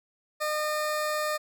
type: tone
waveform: 20% pulse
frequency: 608 Hz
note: D#5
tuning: 40 cents flat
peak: -22 dBFS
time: 0.4-1.38 s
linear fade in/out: 20 ms
effects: none